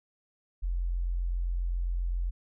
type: tone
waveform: sine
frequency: 43.76 Hz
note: F1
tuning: 4 cents sharp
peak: -27 dBFS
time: 0.62-2.31 s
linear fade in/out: 20 ms
effects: none